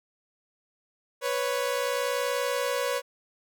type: tone pair together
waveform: sawtooth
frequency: 493.9 / 554.4 Hz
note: B4 / C#5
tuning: 0 / 0 cents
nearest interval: major second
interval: 200 cents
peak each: -25 dBFS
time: 1.21-3.02 s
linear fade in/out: 50 ms
effects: none